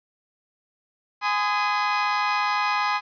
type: chord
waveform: 30% pulse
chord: Ab major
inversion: none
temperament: equal with one note detuned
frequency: 830.6 / 1020.2 / 1244.5 Hz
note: Ab5 / C6 / Eb6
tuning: 0 / -44 / 0 cents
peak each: -23 dBFS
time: 1.21-3.01 s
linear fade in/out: 50 ms
effects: resampled to 11025 Hz + 9-bit